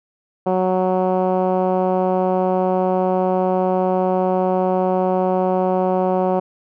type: tone with low-pass filter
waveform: 10% pulse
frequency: 185 Hz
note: F#3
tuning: in tune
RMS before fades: -18 dBFS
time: 0.46-6.4 s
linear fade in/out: 10 ms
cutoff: 720 Hz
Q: 1.4
effects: none